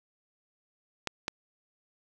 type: clicks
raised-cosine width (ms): 0.2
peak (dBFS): -13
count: 2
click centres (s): 1.073 / 1.281
effects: none